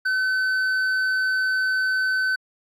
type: tone with hard clipping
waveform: sine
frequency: 1521 Hz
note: F#6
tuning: 47 cents sharp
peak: -21 dBFS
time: 0.05-2.36 s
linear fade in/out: 10 ms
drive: 5 dB
effects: AAC 64 kbps